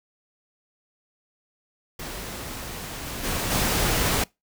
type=noise with level steps; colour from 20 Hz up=pink; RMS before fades=-35 / -33 / -27 / -23 dBFS; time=1.99-4.24 s; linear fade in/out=5 ms; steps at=3.05 / 3.23 / 3.5 s; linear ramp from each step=20 ms; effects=noise-tail reverb RT60 0.2 s tail -24 dB re dry